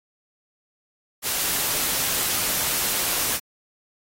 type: noise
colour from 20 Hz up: white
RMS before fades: -24 dBFS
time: 1.22-3.4 s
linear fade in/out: 50 ms
effects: AAC 48 kbps